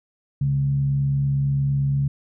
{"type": "tone with frequency modulation", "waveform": "sine", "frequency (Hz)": 139.2, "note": "C#3", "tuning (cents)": 8, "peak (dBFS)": -18, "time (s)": [0.41, 2.08], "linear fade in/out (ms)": 5, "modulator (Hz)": 68.8, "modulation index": 0.28, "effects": []}